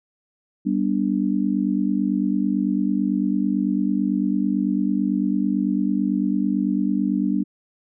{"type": "chord", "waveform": "sine", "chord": "G major", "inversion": "none", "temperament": "just", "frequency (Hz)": [196, 245, 294], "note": ["G3", "B3", "D4"], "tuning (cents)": [0, -14, 2], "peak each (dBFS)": [-22, -24, -23], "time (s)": [0.65, 7.44], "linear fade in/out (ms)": 20, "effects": []}